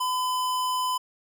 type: tone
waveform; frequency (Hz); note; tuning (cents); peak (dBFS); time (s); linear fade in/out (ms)
square; 1010; B5; +39; -25; 0-0.98; 10
effects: none